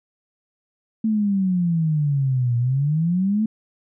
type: exponential two-way sweep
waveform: sine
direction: down then up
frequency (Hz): 223.6 to 118 to 223.6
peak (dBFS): -17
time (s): 1.04-3.46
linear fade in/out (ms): 5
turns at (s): 2.57
effects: none